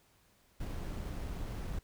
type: noise with sample-and-hold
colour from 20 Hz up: brown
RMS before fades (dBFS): -39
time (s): 0.6-1.79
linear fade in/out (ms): 5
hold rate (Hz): 7350
effects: pink hiss -68 dBFS RMS until 1.83 s